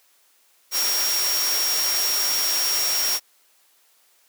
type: tone in noise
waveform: sine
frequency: 5588 Hz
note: F8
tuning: in tune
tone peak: -22 dBFS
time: 0.71-3.2 s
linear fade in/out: 50 ms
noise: white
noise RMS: -25 dBFS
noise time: 0.71-3.2 s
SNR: 0 dB
effects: white hiss -60 dBFS RMS until 4.28 s + high-pass 400 Hz 12 dB/octave